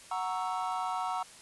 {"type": "chord", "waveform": "triangle", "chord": "F# dominant seventh", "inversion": "none", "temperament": "equal", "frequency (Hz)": [740, 932.3, 1108.7, 1318.5], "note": ["F#5", "A#5", "C#6", "E6"], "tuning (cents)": [0, 0, 0, 0], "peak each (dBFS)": [-33, -34, -37, -36], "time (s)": [0.11, 1.23], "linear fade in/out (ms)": 5, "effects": ["white hiss -52 dBFS RMS until 1.41 s", "resampled to 24000 Hz"]}